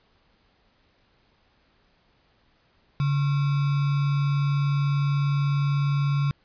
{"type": "tone with sample-and-hold", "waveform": "sine", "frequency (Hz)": 141.7, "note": "C#3", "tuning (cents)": 38, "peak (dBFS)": -20, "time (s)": [3, 6.31], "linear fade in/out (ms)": 0, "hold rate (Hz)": 1225, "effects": ["pink hiss -64 dBFS RMS until 6.44 s", "resampled to 11025 Hz"]}